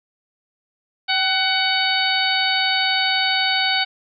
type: harmonic tone with a mistuned harmonic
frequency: 748 Hz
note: F#5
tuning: 19 cents sharp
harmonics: 1 / 2 / 3 / 4 / 5 / 6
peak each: -24 / -24 / -24 / -24 / -24 / -24 dBFS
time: 1.08-3.85 s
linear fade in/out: 20 ms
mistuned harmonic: 1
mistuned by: +47 cents
effects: none